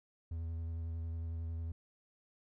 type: tone with vibrato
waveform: triangle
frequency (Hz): 82.41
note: E2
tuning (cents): 0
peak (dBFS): -35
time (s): 0.31-1.72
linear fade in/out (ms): 5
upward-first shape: square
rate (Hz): 11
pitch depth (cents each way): 15
effects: none